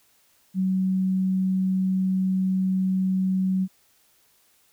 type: tone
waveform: sine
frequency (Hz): 188.1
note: F#3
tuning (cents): +29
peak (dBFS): -20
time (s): 0.54-3.68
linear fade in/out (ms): 50
effects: white hiss -62 dBFS RMS until 4.72 s